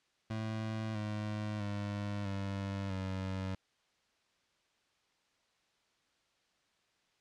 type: tone with pitch steps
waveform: 25% pulse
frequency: 110 / 106.01 / 102.16 / 98.45 / 94.88 Hz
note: A2 / G#2 / G#2 / G2 / F#2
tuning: 0 / +36 / -28 / +8 / +44 cents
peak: -32 dBFS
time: 0.3-3.55 s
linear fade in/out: 5 ms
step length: 650 ms
effects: white hiss -74 dBFS RMS until 7.2 s + low-pass 5000 Hz 12 dB/octave